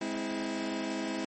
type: chord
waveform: sawtooth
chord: Ab augmented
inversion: none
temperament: just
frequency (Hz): 207.7 / 259.6 / 324.5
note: Ab3 / C4 / E4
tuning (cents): 0 / -13 / -27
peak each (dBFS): -34 / -33 / -31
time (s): 0.01-1.25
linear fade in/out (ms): 5
effects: MP3 32 kbps